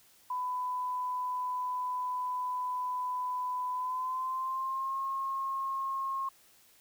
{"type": "tone with pitch glide", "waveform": "sine", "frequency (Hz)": [1000, 1078], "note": ["B5", "C#6"], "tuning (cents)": [21, -49], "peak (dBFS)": -31, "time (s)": [0.3, 6.29], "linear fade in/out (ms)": 5, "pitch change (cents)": 130, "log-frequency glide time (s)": [3.71, 4.99], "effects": ["white hiss -62 dBFS RMS until 6.8 s"]}